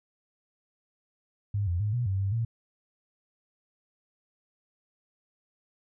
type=tone with pitch steps; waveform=sine; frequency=101.8 / 86.9 / 104.9 / 121.6 / 96.2 / 98 / 114.9 Hz; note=G#2 / F2 / G#2 / B2 / G2 / G2 / A#2; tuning=-34 / -8 / +18 / -26 / -32 / 0 / -25 cents; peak=-25 dBFS; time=1.54-2.45 s; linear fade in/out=5 ms; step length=130 ms; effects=none